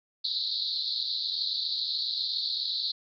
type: band-pass noise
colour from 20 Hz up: pink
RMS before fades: -31 dBFS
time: 0.24-2.92 s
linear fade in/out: 10 ms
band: 3800 to 4500 Hz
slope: 96 dB/octave
effects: none